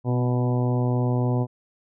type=harmonic tone with a mistuned harmonic; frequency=123.47 Hz; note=B2; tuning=in tune; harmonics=1 / 2 / 3 / 4 / 5 / 6 / 7 / 8; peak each=-21 / -27 / -31 / -33 / -35 / -37 / -38 / -39 dBFS; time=0.04-1.47 s; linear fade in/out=50 ms; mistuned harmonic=2; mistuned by=+25 cents; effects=none